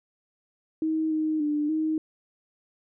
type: tone with pitch steps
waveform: sine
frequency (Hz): 316.5 / 311.8 / 297.2 / 313.8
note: D#4 / D#4 / D4 / D#4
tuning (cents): +30 / +4 / +21 / +15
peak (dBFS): -23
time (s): 0.82-1.98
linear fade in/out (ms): 2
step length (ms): 290
effects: none